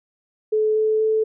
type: tone with pitch steps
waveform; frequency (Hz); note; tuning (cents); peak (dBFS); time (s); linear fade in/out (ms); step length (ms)
sine; 431.4 / 434.4 / 437.4; A4 / A4 / A4; -34 / -22 / -10; -16; 0.52-1.24; 10; 240
effects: none